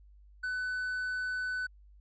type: tone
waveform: triangle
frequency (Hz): 1500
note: F#6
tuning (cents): +23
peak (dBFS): -30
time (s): 0.43-1.67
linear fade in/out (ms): 10
effects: added 50 Hz sine -54 dBFS peak until 2 s + resampled to 16000 Hz